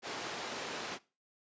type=band-pass noise; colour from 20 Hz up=pink; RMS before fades=-41 dBFS; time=0.02-0.99 s; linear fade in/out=50 ms; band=310 to 6100 Hz; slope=12 dB/octave; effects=noise-tail reverb RT60 0.3 s tail -19 dB re dry + resampled to 16000 Hz